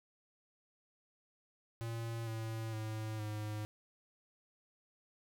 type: tone with pitch steps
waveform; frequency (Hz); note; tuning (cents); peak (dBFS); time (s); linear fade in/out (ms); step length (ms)
square; 115.1 / 112.08 / 109.14 / 106.28; A#2 / A2 / A2 / G#2; -22 / +32 / -14 / +40; -39; 1.81-3.65; 0; 460
effects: none